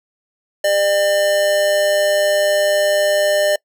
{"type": "tone with amplitude modulation", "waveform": "square", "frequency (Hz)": 600, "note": "D5", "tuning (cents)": 37, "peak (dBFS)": -12, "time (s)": [0.64, 3.56], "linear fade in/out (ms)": 5, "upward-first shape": "sine", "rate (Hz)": 196, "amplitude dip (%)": 40, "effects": ["noise-tail reverb RT60 0.1 s tail -25 dB re dry"]}